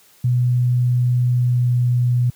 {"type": "tone with pitch glide", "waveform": "sine", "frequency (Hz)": [123.47, 122.69], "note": ["B2", "B2"], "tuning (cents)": [0, -11], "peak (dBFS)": -13, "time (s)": [0.24, 2.3], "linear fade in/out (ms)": 5, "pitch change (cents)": -11, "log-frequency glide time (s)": [1.37, 1.75], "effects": ["white hiss -52 dBFS RMS until 2.35 s", "high-pass 80 Hz 12 dB/octave"]}